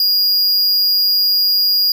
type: tone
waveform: square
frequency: 4854 Hz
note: D#8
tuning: 44 cents flat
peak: -12 dBFS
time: 0-1.92 s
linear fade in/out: 2 ms
effects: none